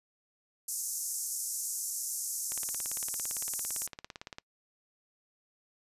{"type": "band-pass noise", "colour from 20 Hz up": "pink", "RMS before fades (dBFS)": -36, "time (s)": [0.68, 3.87], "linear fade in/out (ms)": 5, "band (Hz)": [5900, 13000], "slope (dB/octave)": 48}
{"type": "click train", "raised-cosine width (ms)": 0.2, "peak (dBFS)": -24, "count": 34, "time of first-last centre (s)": [2.52, 4.384], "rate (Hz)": 17.7}
{"effects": ["noise-tail reverb RT60 0.1 s tail -25 dB re dry", "resampled to 32000 Hz"]}